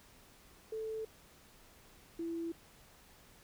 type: tone pair in turn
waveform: sine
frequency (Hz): 440.2 / 333.4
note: A4 / E4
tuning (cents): +1 / +20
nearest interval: perfect fourth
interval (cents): 481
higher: first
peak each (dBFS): -37 / -36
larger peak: second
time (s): 0.72-1.05 / 2.19-2.52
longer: neither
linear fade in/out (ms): 5
effects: pink hiss -61 dBFS RMS until 3.43 s